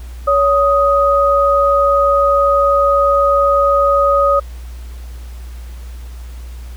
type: tone pair together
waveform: sine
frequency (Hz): 563 / 1249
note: C#5 / D#6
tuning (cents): +27 / +6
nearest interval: octave + major second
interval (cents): 1379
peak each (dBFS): -12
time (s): 0.27-4.4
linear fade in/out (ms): 10
effects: added 60 Hz sine -27 dBFS peak until 6.76 s + pink hiss -44 dBFS RMS until 6.76 s